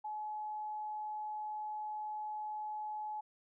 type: tone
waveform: sine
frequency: 851 Hz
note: G#5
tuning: 42 cents sharp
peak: -38 dBFS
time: 0.04-3.21 s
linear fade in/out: 10 ms
effects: none